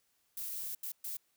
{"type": "noise bursts at uneven times", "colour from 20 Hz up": "violet", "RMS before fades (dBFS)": -40, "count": 3, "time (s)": [[0.37, 0.75], [0.83, 0.92], [1.04, 1.17]], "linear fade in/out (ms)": 5, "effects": ["white hiss -75 dBFS RMS until 1.36 s"]}